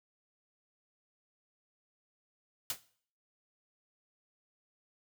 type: noise with exponential decay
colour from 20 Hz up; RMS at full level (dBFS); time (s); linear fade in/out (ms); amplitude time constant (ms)
white; -30; 2.7-2.8; 2; 21
effects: noise-tail reverb RT60 0.5 s tail -17 dB re dry